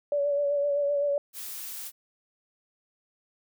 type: tone with vibrato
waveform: sine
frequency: 573 Hz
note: D5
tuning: 43 cents flat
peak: -23 dBFS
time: 0.12-1.18 s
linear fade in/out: 2 ms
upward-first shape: sine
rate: 7.8 Hz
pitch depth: 29 cents each way
type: noise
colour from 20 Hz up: blue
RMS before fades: -38 dBFS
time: 1.33-1.92 s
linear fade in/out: 50 ms
effects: none